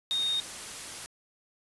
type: tone in noise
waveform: sine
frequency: 3700 Hz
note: A#7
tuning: 14 cents flat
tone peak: -26 dBFS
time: 0.11-0.4 s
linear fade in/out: 0 ms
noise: white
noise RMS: -40 dBFS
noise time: 0.11-1.06 s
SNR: +11 dB
effects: resampled to 24000 Hz